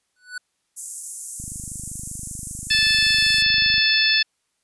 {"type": "tone with exponential growth", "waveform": "square", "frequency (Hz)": 1485, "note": "F#6", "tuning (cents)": 6, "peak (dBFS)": -27, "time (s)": [0.16, 0.38], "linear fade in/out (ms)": 5, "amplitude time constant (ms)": 46}
{"type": "high-pass noise", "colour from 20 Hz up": "pink", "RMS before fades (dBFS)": -31, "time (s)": [0.76, 3.43], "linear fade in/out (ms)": 20, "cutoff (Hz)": 6900, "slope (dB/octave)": 48}
{"type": "click train", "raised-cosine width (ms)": 5, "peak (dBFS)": -25, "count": 61, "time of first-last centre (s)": [1.4, 3.781], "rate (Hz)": 25.2}
{"type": "harmonic tone", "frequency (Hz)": 875, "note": "A5", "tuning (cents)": -10, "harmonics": [2, 3, 4, 5, 6], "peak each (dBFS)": [-22, -22, -22, -22, -22], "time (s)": [2.7, 4.23], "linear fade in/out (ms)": 10}
{"effects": ["white hiss -72 dBFS RMS until 4.63 s", "resampled to 24000 Hz"]}